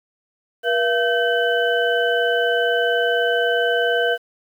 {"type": "tone cluster", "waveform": "sine", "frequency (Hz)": [479.4, 680, 1543, 2996], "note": ["A#4", "F5", "G6", "F#7"], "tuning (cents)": [48, -46, -28, 21], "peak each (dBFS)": [-20, -22, -21, -27], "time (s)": [0.63, 4.18], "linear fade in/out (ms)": 50, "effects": ["8-bit"]}